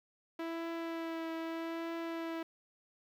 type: tone with vibrato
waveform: sawtooth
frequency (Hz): 329.6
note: E4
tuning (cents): 0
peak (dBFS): -33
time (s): 0.39-2.43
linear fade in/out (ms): 5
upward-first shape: triangle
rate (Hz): 0.8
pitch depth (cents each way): 19
effects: low-pass 3000 Hz 12 dB/octave + 11-bit